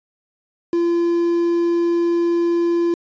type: tone with quantisation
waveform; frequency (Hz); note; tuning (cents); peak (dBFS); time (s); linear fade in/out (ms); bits
triangle; 341.9; F4; -37; -13; 0.73-2.94; 2; 6
effects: resampled to 16000 Hz